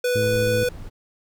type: tone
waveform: square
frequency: 493.9 Hz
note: B4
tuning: in tune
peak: -20 dBFS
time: 0.04-0.69 s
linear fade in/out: 5 ms
type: harmonic tone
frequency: 108.2 Hz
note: A2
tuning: 29 cents flat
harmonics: 1 / 2 / 3 / 4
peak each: -24 / -30 / -34 / -36 dBFS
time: 0.15-0.64 s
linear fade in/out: 5 ms
type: noise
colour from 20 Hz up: brown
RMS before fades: -37 dBFS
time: 0.21-0.9 s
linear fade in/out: 20 ms
effects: none